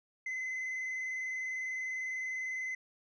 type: tone with vibrato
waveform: sine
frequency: 2042 Hz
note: C7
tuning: 43 cents flat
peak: -32 dBFS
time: 0.26-2.75 s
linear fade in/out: 5 ms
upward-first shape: square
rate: 20 Hz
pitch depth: 24 cents each way
effects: tanh soft clip ceiling -34 dBFS